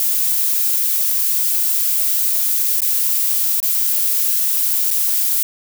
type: noise with dropouts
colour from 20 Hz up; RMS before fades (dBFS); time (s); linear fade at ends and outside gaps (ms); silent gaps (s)
violet; -17; 0-5.43; 1; 2.805-2.818 / 3.602-3.628 / 4.905-4.911
effects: none